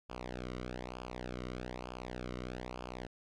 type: tone with flanger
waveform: sawtooth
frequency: 62 Hz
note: B1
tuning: 7 cents sharp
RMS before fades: -43 dBFS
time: 0.09-3.07 s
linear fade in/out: 10 ms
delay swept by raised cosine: 0.51 to 1.19 ms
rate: 1.1 Hz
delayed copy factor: -0.85
effects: low-pass 5000 Hz 12 dB/octave